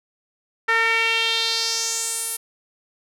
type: tone with band-pass filter sweep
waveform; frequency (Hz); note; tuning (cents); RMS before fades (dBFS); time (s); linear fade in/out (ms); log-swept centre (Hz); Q
sawtooth; 454.3; A#4; -45; -22; 0.68-2.37; 10; 1700 to 11000; 3.2
effects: none